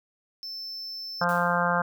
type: tone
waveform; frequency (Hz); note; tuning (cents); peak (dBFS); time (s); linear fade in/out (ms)
triangle; 5300; E8; +9; -33; 0.43-1.24; 0
type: harmonic tone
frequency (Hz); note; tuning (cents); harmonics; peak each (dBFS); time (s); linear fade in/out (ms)
174.61; F3; 0; 1 / 3 / 4 / 5 / 6 / 7 / 8 / 9; -30 / -30 / -30 / -30 / -30 / -30 / -30 / -30; 1.21-1.82; 5
type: noise with exponential decay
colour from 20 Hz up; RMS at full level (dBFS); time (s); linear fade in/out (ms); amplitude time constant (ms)
white; -43; 1.29-1.8; 0; 110
effects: none